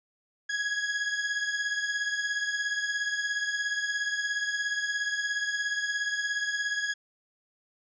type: beating tone pair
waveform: 40% pulse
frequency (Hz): 1661.2 / 1678.2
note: G#6 / G#6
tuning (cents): 0 / +18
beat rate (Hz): 17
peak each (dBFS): -28 / -34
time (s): 0.49-6.94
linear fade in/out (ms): 10
effects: resampled to 16000 Hz